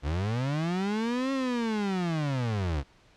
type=linear two-way sweep; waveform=35% pulse; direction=up then down; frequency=65.41 to 272.9 to 65.41 Hz; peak=-25 dBFS; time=0.02-2.84 s; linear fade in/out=50 ms; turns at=1.32 s; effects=pink hiss -60 dBFS RMS until 3.16 s + low-pass 5000 Hz 12 dB/octave